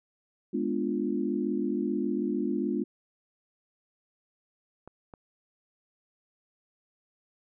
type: chord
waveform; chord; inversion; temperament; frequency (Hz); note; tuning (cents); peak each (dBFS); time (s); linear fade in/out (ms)
sine; G# diminished seventh; none; equal with one note detuned; 208.5 / 246.9 / 293.7 / 349.2; G#3 / B3 / D4 / F4; +7 / 0 / 0 / 0; -32; 0.53-2.84; 10
type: clicks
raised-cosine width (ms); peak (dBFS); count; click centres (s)
1; -31; 2; 4.876 / 5.138
effects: none